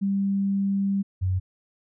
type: tone pair in turn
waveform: sine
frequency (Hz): 197.2 / 93.07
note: G3 / F#2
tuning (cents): +11 / +11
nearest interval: octave + minor second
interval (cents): 1300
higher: first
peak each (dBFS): -21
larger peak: neither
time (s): 0.01-1.03 / 1.21-1.4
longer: first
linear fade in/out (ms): 20
effects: none